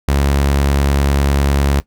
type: tone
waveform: sawtooth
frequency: 70 Hz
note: C#2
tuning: 18 cents sharp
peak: -8 dBFS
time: 0.08-1.8 s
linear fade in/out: 0 ms
effects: noise-tail reverb RT60 0.1 s tail -17 dB re dry